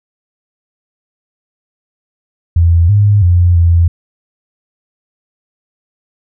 sine tone with pitch steps, 84.5 / 103 / 88 / 85 Hz, E2 / G#2 / F2 / F2, +43 / -14 / +14 / -46 cents, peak -5 dBFS, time 2.56-3.88 s, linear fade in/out 5 ms, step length 330 ms, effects none

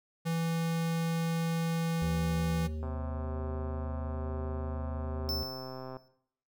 square tone, 165.4 Hz, E3, 6 cents sharp, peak -30 dBFS, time 0.25-2.68 s, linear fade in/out 20 ms
harmonic tone, 77.78 Hz, D#2, in tune, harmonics 1 / 3 / 5 / 7, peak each -34 / -44 / -48 / -51 dBFS, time 2.02-5.43 s, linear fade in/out 0 ms
click train, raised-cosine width 1 ms, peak -29 dBFS, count 409, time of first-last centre 2.83-5.968 s, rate 130 Hz
square tone with exponential decay, 5300 Hz, E8, 9 cents sharp, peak -31 dBFS, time 5.29-6.08 s, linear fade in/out 0 ms, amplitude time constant 170 ms
effects noise-tail reverb RT60 0.7 s tail -17 dB re dry

